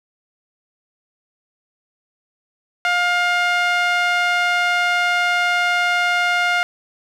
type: tone with band-pass filter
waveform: sawtooth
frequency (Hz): 708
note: F5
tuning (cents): +23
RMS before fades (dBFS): -18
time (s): 2.85-6.63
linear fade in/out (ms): 0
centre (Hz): 1800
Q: 1.5
effects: none